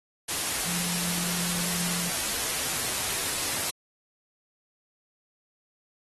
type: tone in noise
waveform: sine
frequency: 174.61 Hz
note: F3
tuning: in tune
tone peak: -35 dBFS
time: 0.66-2.1 s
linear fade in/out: 10 ms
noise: white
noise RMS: -29 dBFS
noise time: 0.28-3.71 s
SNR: -9 dB
effects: AAC 32 kbps